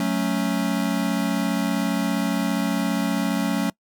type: chord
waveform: square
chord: F# minor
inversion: none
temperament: equal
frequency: 185 / 220 / 277.2 Hz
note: F#3 / A3 / C#4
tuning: 0 / 0 / 0 cents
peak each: -26 dBFS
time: 0-3.7 s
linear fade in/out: 2 ms
effects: noise-tail reverb RT60 0.1 s tail -24 dB re dry